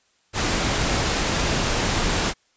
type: noise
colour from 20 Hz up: pink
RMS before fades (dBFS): -22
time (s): 0.33-2.34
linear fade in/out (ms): 50
effects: white hiss -64 dBFS RMS until 2.56 s + resampled to 16000 Hz